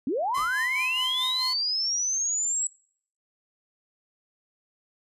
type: linear sweep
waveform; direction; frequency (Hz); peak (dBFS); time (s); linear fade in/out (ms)
sine; up; 230 to 7800; -24; 0.07-2.67; 2
type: tone with tremolo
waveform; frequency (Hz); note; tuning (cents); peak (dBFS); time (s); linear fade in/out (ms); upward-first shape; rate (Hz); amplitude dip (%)
sawtooth; 1022; C6; -41; -26; 0.34-1.54; 10; sine; 4.7; 50
type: noise with exponential decay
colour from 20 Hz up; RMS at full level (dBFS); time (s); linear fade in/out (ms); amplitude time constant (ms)
pink; -41; 0.37-0.65; 2; 60
effects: noise-tail reverb RT60 0.6 s tail -25 dB re dry + resampled to 32000 Hz